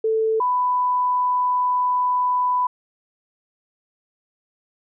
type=tone pair in turn; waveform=sine; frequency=442.1 / 994.9 Hz; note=A4 / B5; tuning=+8 / +12 cents; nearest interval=octave + major second; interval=1404 cents; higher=second; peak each=-17 dBFS; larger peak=neither; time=0.04-0.4 / 0.4-2.67 s; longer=second; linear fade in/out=5 ms; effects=none